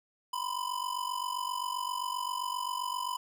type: ring-modulated tone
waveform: square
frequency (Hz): 1001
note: B5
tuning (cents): +23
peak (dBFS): -30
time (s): 0.33-3.17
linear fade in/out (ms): 2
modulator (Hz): 23.8
effects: none